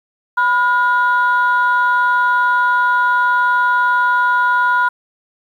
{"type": "tone pair together", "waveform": "sine", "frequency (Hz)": [990, 1430.7], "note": ["B5", "F6"], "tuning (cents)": [4, 41], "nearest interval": "tritone", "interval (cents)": 637, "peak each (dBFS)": -13, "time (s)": [0.37, 4.89], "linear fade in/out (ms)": 10, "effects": ["tanh soft clip ceiling -6 dBFS", "8-bit"]}